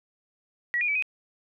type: tone with pitch steps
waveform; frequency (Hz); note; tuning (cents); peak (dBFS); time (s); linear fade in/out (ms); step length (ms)
sine; 1925 / 2436 / 2299 / 2509; B6 / D#7 / D7 / D#7; -45 / -37 / -37 / +14; -23; 0.74-1.024; 0; 71
effects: none